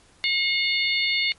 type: harmonic tone with a mistuned harmonic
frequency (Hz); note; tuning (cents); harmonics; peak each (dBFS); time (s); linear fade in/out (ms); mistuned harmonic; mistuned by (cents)
719; F#5; -50; 3 / 4 / 5 / 6; -23 / -29 / -27 / -27; 0.24-1.32; 0; 6; +20
effects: pink hiss -56 dBFS RMS until 1.38 s + MP3 48 kbps